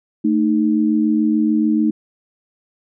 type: tone pair together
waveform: sine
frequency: 222 / 308.9 Hz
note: A3 / D#4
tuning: +16 / -12 cents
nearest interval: tritone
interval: 572 cents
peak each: -16 dBFS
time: 0.24-1.91 s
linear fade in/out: 10 ms
effects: none